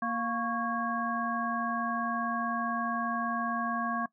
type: harmonic tone with a mistuned harmonic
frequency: 233.8 Hz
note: A#3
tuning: 5 cents sharp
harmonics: 1 / 3 / 5 / 7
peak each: -34 / -36 / -32 / -37 dBFS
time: 0.02-4.06 s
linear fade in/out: 5 ms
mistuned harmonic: 5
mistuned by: -90 cents
effects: noise-tail reverb RT60 0.1 s tail -20 dB re dry